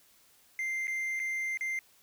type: tone with dropouts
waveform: triangle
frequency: 2091 Hz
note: C7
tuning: 2 cents flat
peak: -29 dBFS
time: 0.59-1.79 s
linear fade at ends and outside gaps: 1 ms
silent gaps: 0.871-0.879 / 1.194-1.199 / 1.573-1.609 s
effects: white hiss -63 dBFS RMS until 2.02 s